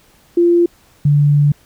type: tone pair in turn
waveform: sine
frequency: 345.1 / 145.52 Hz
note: F4 / D3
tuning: -21 / -16 cents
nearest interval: octave + minor third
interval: 1495 cents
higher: first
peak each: -8 dBFS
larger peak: neither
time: 0.37-0.66 / 1.05-1.52 s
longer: second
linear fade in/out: 5 ms
effects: pink hiss -51 dBFS RMS until 1.65 s